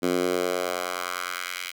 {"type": "tone with high-pass filter sweep", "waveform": "10% pulse", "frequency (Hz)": 89.7, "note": "F2", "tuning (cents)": 47, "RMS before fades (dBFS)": -28, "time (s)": [0.02, 1.72], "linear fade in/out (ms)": 20, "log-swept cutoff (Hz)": [260, 2400], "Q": 1.6, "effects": []}